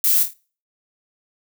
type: noise with echo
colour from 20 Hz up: violet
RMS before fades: -17 dBFS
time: 0.04-0.23 s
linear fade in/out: 2 ms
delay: 26 ms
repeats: 4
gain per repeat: -7 dB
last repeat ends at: 0.334 s
effects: noise-tail reverb RT60 0.4 s tail -24 dB re dry